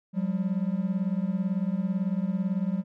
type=beating tone pair; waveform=triangle; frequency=180.1 / 198.1 Hz; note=F#3 / G3; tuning=-46 / +18 cents; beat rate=18 Hz; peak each=-26 dBFS; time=0.13-2.84 s; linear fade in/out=50 ms; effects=none